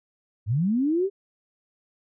sine linear sweep, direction up, 92.8 to 405.4 Hz, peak -20 dBFS, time 0.46-1.1 s, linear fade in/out 50 ms, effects none

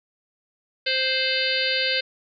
harmonic tone with a mistuned harmonic, 523.3 Hz, C5, in tune, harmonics 1 / 3 / 4 / 5 / 6 / 7 / 8 / 9, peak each -29 / -29 / -29 / -29 / -29 / -29 / -29 / -29 dBFS, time 0.86-2.01 s, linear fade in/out 10 ms, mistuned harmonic 6, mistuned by -73 cents, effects none

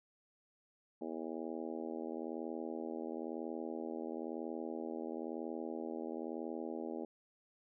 harmonic tone, 81 Hz, E2, 30 cents flat, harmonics 3 / 4 / 5 / 6 / 7 / 8 / 9 / 10, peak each -45 / -44 / -46 / -49 / -49 / -52 / -59 / -53 dBFS, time 1.01-7.05 s, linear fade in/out 5 ms, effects none

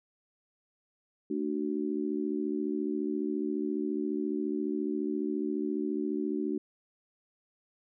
harmonic tone, 74.5 Hz, D2, 25 cents sharp, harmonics 3 / 4 / 5, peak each -35 / -32 / -34 dBFS, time 1.3-6.58 s, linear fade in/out 5 ms, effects none

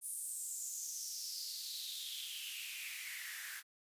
white noise with high-pass filter sweep, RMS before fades -44 dBFS, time 0.01-3.63 s, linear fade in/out 50 ms, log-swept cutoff 9700 to 1600 Hz, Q 5.3, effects resampled to 32000 Hz

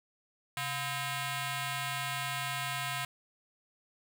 10% pulse ring-modulated tone, 576 Hz, D5, 34 cents flat, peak -22 dBFS, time 0.57-3.05 s, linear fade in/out 2 ms, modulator 442 Hz, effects none

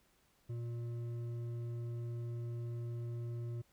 sine tone with hard clipping, 118.2 Hz, A#2, 24 cents sharp, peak -40 dBFS, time 0.49-3.62 s, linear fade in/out 10 ms, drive 7 dB, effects pink hiss -72 dBFS RMS until 3.72 s

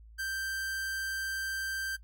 45% pulse tone, 1568 Hz, G6, in tune, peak -33 dBFS, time 0.18-1.97 s, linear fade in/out 20 ms, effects noise-tail reverb RT60 0.1 s tail -17 dB re dry + added 55 Hz sine -50 dBFS peak until 2.03 s

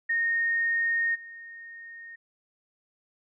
sine tone with level steps, 1848 Hz, A#6, 16 cents flat, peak -23 / -41 dBFS, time 0.09-2.16 s, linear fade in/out 10 ms, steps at 1.14 s, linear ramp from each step 20 ms, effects none

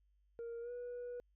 sine tone with pitch glide, 466.7 to 487.1 Hz, A#4 to B4, +2 to -24 cents, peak -40 dBFS, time 0.39-1.2 s, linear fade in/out 0 ms, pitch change +74 cents, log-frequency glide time 0.61-0.71 s, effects tanh soft clip ceiling -41 dBFS + added 50 Hz sine -70 dBFS peak until 1.35 s

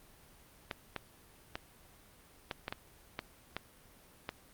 clicks, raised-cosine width 0.3 ms, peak -20 dBFS, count 9, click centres 0.712 / 0.963 / 1.555 / 2.512 / 2.681 / 2.725 / 3.191 / 3.566 / 4.291 s, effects pink hiss -60 dBFS RMS until 4.53 s + Opus 32 kbps

